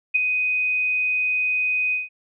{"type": "tone with ADSR envelope", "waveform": "sine", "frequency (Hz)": 2500, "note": "D#7", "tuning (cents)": 8, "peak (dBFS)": -13, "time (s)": [0.14, 2.09], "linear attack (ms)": 16, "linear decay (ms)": 15, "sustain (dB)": -6, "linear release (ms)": 160, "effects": []}